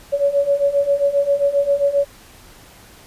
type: beating tone pair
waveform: sine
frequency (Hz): 560 / 567.5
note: C#5 / C#5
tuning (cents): +18 / +41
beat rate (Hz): 7.5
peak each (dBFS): -19 / -16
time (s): 0.12-2.05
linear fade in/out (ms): 20
effects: pink hiss -45 dBFS RMS until 3.06 s + resampled to 32000 Hz